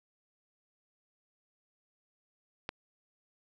click, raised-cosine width 0.3 ms, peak -19 dBFS, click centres 2.691 s, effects none

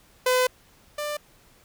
sawtooth tone pair in turn, 506 / 593.2 Hz, B4 / D5, +42 / +17 cents, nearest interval minor third, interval 275 cents, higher second, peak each -15 / -24 dBFS, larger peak first, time 0.26-0.47 / 0.98-1.17 s, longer first, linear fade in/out 5 ms, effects pink hiss -57 dBFS RMS until 1.64 s

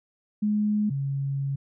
sine tone pair in turn, 210 / 138.19 Hz, G#3 / C#3, +19 / -5 cents, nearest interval perfect fifth, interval 724 cents, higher first, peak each -21 / -25 dBFS, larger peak first, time 0.42-0.9 / 0.9-1.56 s, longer second, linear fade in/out 10 ms, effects none

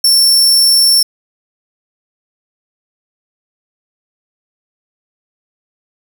sawtooth tone, 5420 Hz, E8, 47 cents sharp, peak -4 dBFS, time 0.04-1.03 s, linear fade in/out 5 ms, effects none

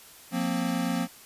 square chord, F suspended fourth, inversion none, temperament equal with one note detuned, 177.46 / 233.1 / 261.6 Hz, F3 / Bb3 / C4, +28 / 0 / 0 cents, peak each -31 dBFS, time 0.31-1.08 s, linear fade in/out 50 ms, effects white hiss -50 dBFS RMS until 1.25 s + resampled to 32000 Hz

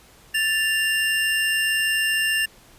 square tone pair together, 1762.3 / 2787 Hz, A6 / F7, +2 / -4 cents, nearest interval minor sixth, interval 794 cents, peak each -23 dBFS, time 0.34-2.46 s, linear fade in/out 10 ms, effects pink hiss -51 dBFS RMS until 2.78 s + resampled to 32000 Hz

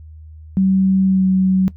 sine tone with pitch glide, 190.8 to 188.17 Hz, G3 to F#3, -47 to +29 cents, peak -11 dBFS, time 0.57-1.68 s, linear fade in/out 0 ms, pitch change -24 cents, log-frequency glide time 1.07-1.25 s, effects noise-tail reverb RT60 0.1 s tail -18 dB re dry + added 78 Hz sine -35 dBFS peak until 1.76 s

